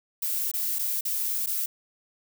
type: noise with dropouts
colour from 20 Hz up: violet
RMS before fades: -28 dBFS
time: 0.22-1.66 s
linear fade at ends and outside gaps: 5 ms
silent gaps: 0.515-0.537 / 0.787-0.791 / 1.009-1.051 / 1.462-1.47 s
effects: none